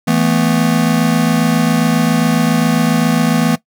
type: chord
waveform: square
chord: E suspended fourth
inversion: none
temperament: just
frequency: 164.81 / 219.8 / 247.2 Hz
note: E3 / A3 / B3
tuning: 0 / -2 / +2 cents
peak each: -16 dBFS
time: 0.07-3.56 s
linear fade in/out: 10 ms
effects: noise-tail reverb RT60 0.1 s tail -18 dB re dry